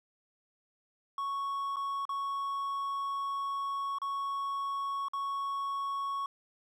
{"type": "tone with dropouts", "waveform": "triangle", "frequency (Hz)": 1108.7, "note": "C#6", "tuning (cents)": 0, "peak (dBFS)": -30, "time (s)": [1.18, 6.26], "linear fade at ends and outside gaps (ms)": 2, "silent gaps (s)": [[1.76, 1.767], [2.053, 2.092], [3.985, 4.017], [5.084, 5.134]], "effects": []}